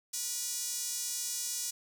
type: tone with high-pass filter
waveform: sawtooth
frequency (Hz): 484.2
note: B4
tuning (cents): -34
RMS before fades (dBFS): -36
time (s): 0.13-1.71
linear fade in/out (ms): 10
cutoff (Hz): 6400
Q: 1.9
effects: none